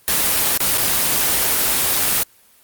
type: noise with dropouts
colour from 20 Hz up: white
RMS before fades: -17 dBFS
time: 0.08-2.23 s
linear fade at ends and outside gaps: 0 ms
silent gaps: 0.575-0.604 / 0.774-0.78 s
effects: white hiss -52 dBFS RMS until 2.63 s + Opus 24 kbps